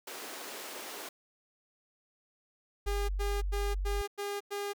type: high-pass noise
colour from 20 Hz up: pink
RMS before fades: -43 dBFS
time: 0.07-1.09 s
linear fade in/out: 5 ms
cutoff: 310 Hz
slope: 24 dB/octave
type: tone bursts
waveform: sawtooth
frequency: 405.5 Hz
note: G#4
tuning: 41 cents flat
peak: -30 dBFS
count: 6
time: 2.86-4.735 s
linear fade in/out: 20 ms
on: 230 ms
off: 99 ms
type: tone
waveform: sine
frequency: 47.59 Hz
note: F#1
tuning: 49 cents sharp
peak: -30 dBFS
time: 2.86-4.02 s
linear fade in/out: 10 ms
effects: none